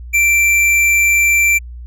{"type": "tone with hard clipping", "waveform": "triangle", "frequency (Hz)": 2349, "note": "D7", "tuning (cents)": 0, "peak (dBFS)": -11, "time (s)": [0.13, 1.59], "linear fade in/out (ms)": 20, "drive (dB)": 15, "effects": ["added 60 Hz sine -28 dBFS peak until 1.86 s"]}